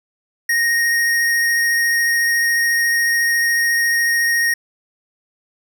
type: tone with vibrato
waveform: square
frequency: 1864.7 Hz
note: A#6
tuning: in tune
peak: -15 dBFS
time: 0.49-4.54 s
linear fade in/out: 5 ms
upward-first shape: triangle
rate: 14 Hz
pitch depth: 11 cents each way
effects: none